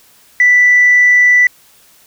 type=tone; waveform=sine; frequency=1975.5 Hz; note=B6; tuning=in tune; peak=-4 dBFS; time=0.4-1.47 s; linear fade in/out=2 ms; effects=tanh soft clip ceiling -1 dBFS + white hiss -47 dBFS RMS until 2.06 s